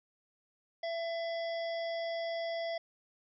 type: harmonic tone with a mistuned harmonic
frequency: 669 Hz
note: E5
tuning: 25 cents sharp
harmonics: 1 / 3 / 5 / 7 / 8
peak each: -34 / -44 / -48 / -51 / -52 dBFS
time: 0.83-2.78 s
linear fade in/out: 5 ms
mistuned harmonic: 7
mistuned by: +35 cents
effects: none